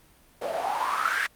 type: noise with band-pass filter sweep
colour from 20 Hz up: white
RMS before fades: -27 dBFS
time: 0.41-1.27 s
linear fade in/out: 10 ms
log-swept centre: 540 to 1800 Hz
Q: 6.8
effects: pink hiss -58 dBFS RMS until 1.35 s + Opus 32 kbps